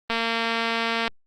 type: click train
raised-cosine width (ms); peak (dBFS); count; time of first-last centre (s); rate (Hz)
0.3; -9; 225; 0.1-1.078; 229
effects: Opus 32 kbps